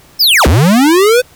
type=linear two-way sweep; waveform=square; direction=down then up; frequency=5370 to 58.5 to 514 Hz; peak=-6 dBFS; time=0.19-1.22 s; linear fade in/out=20 ms; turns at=0.47 s; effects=pink hiss -43 dBFS RMS until 1.35 s